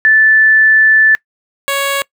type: tone pair in turn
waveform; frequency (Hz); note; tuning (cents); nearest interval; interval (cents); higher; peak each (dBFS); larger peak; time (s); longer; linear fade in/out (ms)
sine / 10% pulse; 1754 / 555.5; A6 / C#5; -6 / +4; octave + minor sixth; 1990; first; -5; neither; 0.05-1.15 / 1.68-2.02; first; 0
effects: noise-tail reverb RT60 0.1 s tail -23 dB re dry